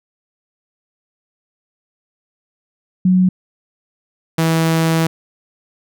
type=tone pair in turn; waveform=sine / sawtooth; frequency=184.2 / 162.83 Hz; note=F#3 / E3; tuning=-7 / -21 cents; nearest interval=major second; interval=214 cents; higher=first; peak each=-9 / -9 dBFS; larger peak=neither; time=3.05-3.29 / 4.38-5.07 s; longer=second; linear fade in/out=5 ms; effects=none